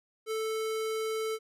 square tone, 440 Hz, A4, in tune, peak -31 dBFS, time 0.26-1.39 s, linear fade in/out 50 ms, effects resampled to 32000 Hz

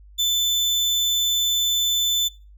35% pulse tone, 3520 Hz, A7, in tune, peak -16 dBFS, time 0.18-2.29 s, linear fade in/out 20 ms, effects noise-tail reverb RT60 0.3 s tail -22 dB re dry + added 50 Hz sine -44 dBFS peak until 2.57 s

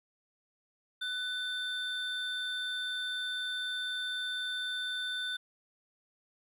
triangle tone pair together, 1496 / 3558 Hz, F#6 / A7, +19 / +19 cents, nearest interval octave + minor third, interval 1500 cents, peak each -35 / -34 dBFS, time 1.01-5.37 s, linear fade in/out 10 ms, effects none

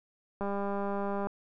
click train, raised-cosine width 1 ms, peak -21 dBFS, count 173, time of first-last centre 0.41-1.27 s, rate 200 Hz, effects none

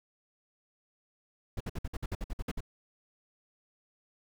brown noise bursts, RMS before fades -34 dBFS, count 12, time 1.57-2.606 s, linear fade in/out 5 ms, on 35 ms, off 56 ms, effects none

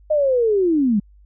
sine linear sweep, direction down, 622.3 to 191.8 Hz, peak -14 dBFS, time 0.1-1 s, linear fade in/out 10 ms, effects added 50 Hz sine -46 dBFS peak until 1.25 s

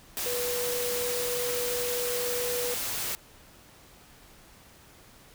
sine tone in noise, 488.4 Hz, B4, 19 cents flat, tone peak -30 dBFS, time 0.26-2.74 s, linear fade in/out 0 ms, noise white, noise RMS -32 dBFS, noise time 0.17-3.15 s, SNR -1 dB, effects pink hiss -54 dBFS RMS until 5.34 s

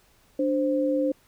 sine tone pair together, 293.7 / 523.3 Hz, D4 / C5, 0 / 0 cents, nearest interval minor seventh, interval 1000 cents, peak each -24 dBFS, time 0.39-1.12 s, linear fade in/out 5 ms, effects pink hiss -61 dBFS RMS until 1.27 s

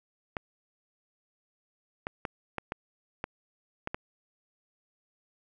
clicks, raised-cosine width 0.5 ms, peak -17 dBFS, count 8, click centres 0.368 / 2.069 / 2.252 / 2.583 / 2.721 / 3.241 / 3.874 / 3.945 s, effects none

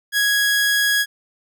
sawtooth tone, 1661.2 Hz, G#6, in tune, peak -12 dBFS, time 0.12-1.06 s, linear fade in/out 50 ms, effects none

